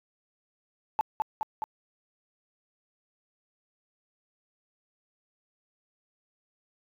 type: tone with echo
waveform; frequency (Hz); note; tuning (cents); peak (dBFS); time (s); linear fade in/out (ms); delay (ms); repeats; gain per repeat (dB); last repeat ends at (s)
sine; 870; A5; -20; -20; 0.99-1.01; 0; 210; 3; -3; 1.64
effects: tanh soft clip ceiling -17 dBFS